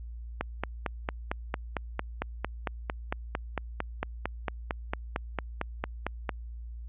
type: click train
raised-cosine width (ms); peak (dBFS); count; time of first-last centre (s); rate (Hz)
0.5; -14; 27; 0.41-6.292; 4.42
effects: added 58 Hz sine -38 dBFS peak until 6.88 s + resampled to 8000 Hz